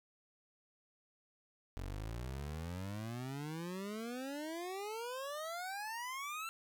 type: exponential sweep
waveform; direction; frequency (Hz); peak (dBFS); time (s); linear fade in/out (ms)
25% pulse; up; 44.23 to 1359; -37; 1.77-6.49; 0
effects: none